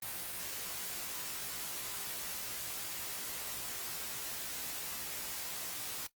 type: noise with comb filter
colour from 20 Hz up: white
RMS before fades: -41 dBFS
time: 0.02-6.07 s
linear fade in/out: 5 ms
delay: 17 ms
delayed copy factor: +0.85
effects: noise-tail reverb RT60 0.1 s tail -17 dB re dry + Opus 32 kbps